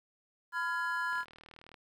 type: chord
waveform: triangle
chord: F diminished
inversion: second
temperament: just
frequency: 1005.8 / 1396.9 / 1676.3 Hz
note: Cb6 / F6 / Ab6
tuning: +31 / 0 / +16 cents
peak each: -34 dBFS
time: 0.52-1.25 s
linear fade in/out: 50 ms
type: click train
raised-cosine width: 0.3 ms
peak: -36 dBFS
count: 25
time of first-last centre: 1.13-1.742 s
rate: 39.2 Hz
effects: 11-bit